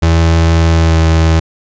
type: tone with pitch glide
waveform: 35% pulse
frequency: 82.41 to 81.04 Hz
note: E2 to E2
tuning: 0 to -29 cents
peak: -5 dBFS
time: 0.02-1.4 s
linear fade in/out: 10 ms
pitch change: -29 cents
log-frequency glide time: 0.59-1.03 s
effects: resampled to 16000 Hz